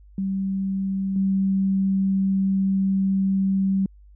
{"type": "tone with level steps", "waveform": "sine", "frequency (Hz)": 193.2, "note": "G3", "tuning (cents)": -25, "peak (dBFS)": [-22, -18], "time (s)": [0.18, 3.86], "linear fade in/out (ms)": 2, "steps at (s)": 1.16, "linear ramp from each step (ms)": 2, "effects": ["added 50 Hz sine -46 dBFS peak until 4.15 s"]}